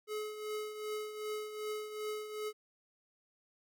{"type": "tone with tremolo", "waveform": "square", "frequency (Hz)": 426, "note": "G#4", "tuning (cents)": 44, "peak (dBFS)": -36, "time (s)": [0.07, 2.53], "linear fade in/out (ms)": 50, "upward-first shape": "triangle", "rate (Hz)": 2.6, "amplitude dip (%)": 65, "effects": []}